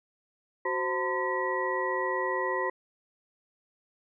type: tone cluster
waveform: sine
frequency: 373.4 / 523 / 904 / 1019 / 1926 Hz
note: F#4 / C5 / A5 / C6 / B6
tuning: +16 / -1 / +47 / -46 / -44 cents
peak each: -33 / -33 / -36 / -32 / -33 dBFS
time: 0.65-2.7 s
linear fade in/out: 5 ms
effects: none